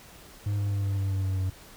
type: tone with pitch steps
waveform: triangle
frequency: 102.3 / 101.07 / 99.85 / 98.64 / 97.45 / 96.28 / 95.12 / 93.97 Hz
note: G#2 / G#2 / G2 / G2 / G2 / G2 / F#2 / F#2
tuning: -26 / -47 / +32 / +11 / -10 / -31 / +48 / +27 cents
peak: -23 dBFS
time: 0.46-1.5 s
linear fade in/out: 5 ms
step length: 130 ms
effects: pink hiss -50 dBFS RMS until 1.76 s